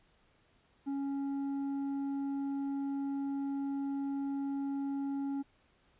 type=tone with tanh clipping; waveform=sine; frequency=277.2 Hz; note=C#4; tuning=in tune; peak=-34 dBFS; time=0.86-5.43 s; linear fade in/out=20 ms; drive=6 dB; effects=pink hiss -69 dBFS RMS until 5.99 s + resampled to 8000 Hz